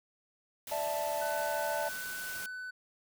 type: noise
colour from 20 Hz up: white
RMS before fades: -43 dBFS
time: 0.67-2.46 s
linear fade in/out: 2 ms
type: chord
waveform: triangle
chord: D suspended second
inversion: none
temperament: just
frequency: 587.3 / 660.7 / 881 Hz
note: D5 / E5 / A5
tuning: 0 / +4 / +2 cents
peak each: -34 dBFS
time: 0.71-1.89 s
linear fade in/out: 10 ms
type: tone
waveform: triangle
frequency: 1500 Hz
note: F#6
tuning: 23 cents sharp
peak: -37 dBFS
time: 1.21-2.71 s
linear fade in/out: 10 ms
effects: none